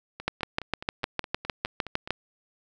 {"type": "two click trains", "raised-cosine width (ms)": 0.3, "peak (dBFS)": [-9, -21], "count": [13, 10], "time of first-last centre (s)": [[0.28, 2.106], [0.2, 2.075]], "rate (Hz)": [6.57, 4.8], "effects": []}